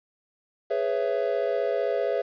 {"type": "chord", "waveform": "triangle", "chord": "C# minor seventh", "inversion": "second", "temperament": "just", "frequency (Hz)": [415.8, 498.9, 554.4, 665.2], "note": ["G#4", "B4", "C#5", "E5"], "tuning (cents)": [2, 17, 0, 16], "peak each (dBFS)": -27, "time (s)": [0.7, 2.22], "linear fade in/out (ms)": 10, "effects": ["resampled to 11025 Hz", "9-bit"]}